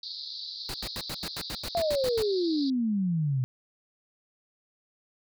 pink band-pass noise, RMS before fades -39 dBFS, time 0.03-2.7 s, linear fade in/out 2 ms, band 3800 to 4900 Hz, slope 96 dB/octave
pink noise bursts, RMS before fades -36 dBFS, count 12, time 0.69-2.224 s, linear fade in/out 0 ms, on 49 ms, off 86 ms
sine exponential sweep, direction down, 698.5 to 123.47 Hz, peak -24 dBFS, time 1.75-3.44 s, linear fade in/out 0 ms
effects none

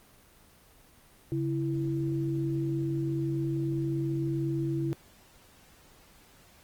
sine tone pair together, 138.59 / 331.1 Hz, C#3 / E4, 0 / +8 cents, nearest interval octave + minor third, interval 1508 cents, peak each -30 / -30 dBFS, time 1.32-4.93 s, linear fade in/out 0 ms, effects pink hiss -58 dBFS RMS until 6.63 s + Opus 24 kbps

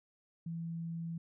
sine tone, 166.4 Hz, E3, 17 cents sharp, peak -37 dBFS, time 0.46-1.18 s, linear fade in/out 5 ms, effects none

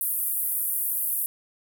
white band-pass noise, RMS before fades -27 dBFS, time 0.01-1.26 s, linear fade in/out 0 ms, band 10000 to 16000 Hz, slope 48 dB/octave, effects none

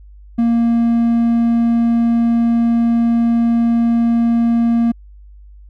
triangle tone, 233.1 Hz, A#3, in tune, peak -9 dBFS, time 0.38-4.92 s, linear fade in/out 10 ms, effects added 50 Hz sine -37 dBFS peak until 5.69 s

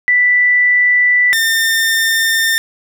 sine / sawtooth tone pair in turn, 1975.5 / 1807.2 Hz, B6 / A6, 0 / +46 cents, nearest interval major second, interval 154 cents, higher first, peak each -8 dBFS, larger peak neither, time 0.08-1.33 / 1.33-2.58 s, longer neither, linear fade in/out 0 ms, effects none

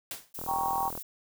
white noise with exponential decay, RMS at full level -34 dBFS, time 0.11-0.33 s, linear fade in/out 2 ms, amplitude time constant 47 ms
violet noise, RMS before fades -40 dBFS, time 0.34-1.03 s, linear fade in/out 10 ms
click train, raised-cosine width 1 ms, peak -25 dBFS, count 25, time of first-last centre 0.39-0.977 s, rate 40.9 Hz
sine chord, G diminished, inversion none, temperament equal, 784 / 932.3 / 1108.7 Hz, G5 / Bb5 / Db6, 0 / 0 / 0 cents, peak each -30 / -31 / -34 dBFS, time 0.47-0.9 s, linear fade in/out 20 ms
effects none

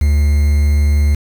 triangle tone with quantisation, 73.3 Hz, D2, 3 cents flat, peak -7 dBFS, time 0.01-1.15 s, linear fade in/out 5 ms, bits 5, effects none

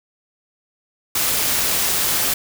white noise with amplitude modulation, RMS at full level -18 dBFS, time 1.15-2.34 s, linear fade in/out 5 ms, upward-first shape sine, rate 160 Hz, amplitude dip 30%, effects none

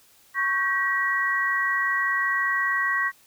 sine chord, G diminished, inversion second, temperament equal with one note detuned, 1108.7 / 1568 / 1913.8 Hz, Db6 / G6 / Bb6, 0 / 0 / +45 cents, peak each -27 / -29 / -23 dBFS, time 0.34-3.12 s, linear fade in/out 50 ms, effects white hiss -57 dBFS RMS until 3.26 s

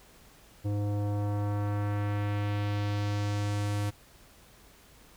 square tone with low-pass filter sweep, 102.8 Hz, G#2, 17 cents flat, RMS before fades -30 dBFS, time 0.64-3.91 s, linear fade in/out 20 ms, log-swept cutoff 470 to 12000 Hz, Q 1.1, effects added 50 Hz sine -62 dBFS peak until 5.16 s + pink hiss -57 dBFS RMS until 5.16 s

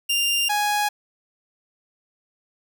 sawtooth tone pair in turn, 2794 / 830.7 Hz, F7 / G#5, 0 / 0 cents, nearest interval octave + major sixth, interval 2100 cents, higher first, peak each -16 dBFS, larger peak neither, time 0.09-0.49 / 0.49-0.89 s, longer neither, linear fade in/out 10 ms, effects none

